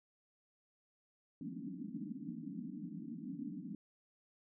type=band-pass noise; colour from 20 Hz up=white; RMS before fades=-45 dBFS; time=1.41-3.75 s; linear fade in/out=2 ms; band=160 to 300 Hz; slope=96 dB/octave; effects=none